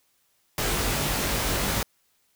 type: noise with comb filter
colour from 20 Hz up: pink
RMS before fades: -26 dBFS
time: 0.58-1.83 s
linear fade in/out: 2 ms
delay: 20 ms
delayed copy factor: +0.8
effects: white hiss -68 dBFS RMS until 2.35 s